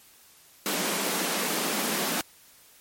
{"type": "high-pass noise", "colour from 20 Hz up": "pink", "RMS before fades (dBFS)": -28, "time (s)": [0.66, 2.21], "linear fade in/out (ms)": 0, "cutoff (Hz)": 170, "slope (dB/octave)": 96, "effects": ["white hiss -55 dBFS RMS until 2.8 s", "MP3 64 kbps"]}